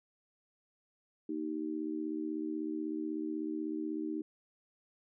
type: tone with amplitude modulation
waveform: sine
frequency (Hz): 311.1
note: D#4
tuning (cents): 0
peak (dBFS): -30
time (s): 1.29-4.22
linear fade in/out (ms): 5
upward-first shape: sine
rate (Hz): 76.2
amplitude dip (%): 90
effects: none